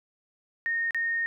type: tone with dropouts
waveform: sine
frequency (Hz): 1845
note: A#6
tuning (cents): -18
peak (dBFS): -25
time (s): 0.66-1.26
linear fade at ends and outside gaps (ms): 0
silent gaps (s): 0.908-0.946
effects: none